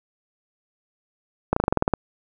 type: slowing click train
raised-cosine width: 1 ms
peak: -4 dBFS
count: 10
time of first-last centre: 1.53-1.937 s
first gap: 34 ms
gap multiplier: 1.07
effects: none